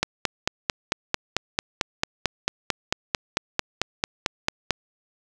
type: click train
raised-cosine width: 0.2 ms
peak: -3 dBFS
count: 22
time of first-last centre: 0.03-4.707 s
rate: 4.49 Hz
effects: none